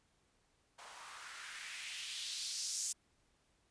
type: noise with band-pass filter sweep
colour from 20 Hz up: blue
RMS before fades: -44 dBFS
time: 0.78-2.93 s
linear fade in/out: 10 ms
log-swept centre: 810 to 7100 Hz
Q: 2.2
effects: pink hiss -75 dBFS RMS until 3.7 s + resampled to 22050 Hz